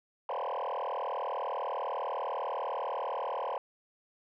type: tone with frequency modulation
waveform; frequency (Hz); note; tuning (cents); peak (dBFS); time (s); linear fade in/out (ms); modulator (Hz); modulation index
sine; 772; G5; -27; -29; 0.29-3.58; 2; 40.1; 7
effects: tanh soft clip ceiling -31 dBFS